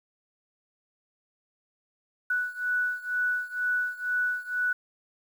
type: beating tone pair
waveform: sine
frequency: 1479 / 1481.1 Hz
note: F#6 / F#6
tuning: -1 / +1 cents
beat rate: 2.1 Hz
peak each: -28 / -30 dBFS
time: 2.3-4.73 s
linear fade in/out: 5 ms
effects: 9-bit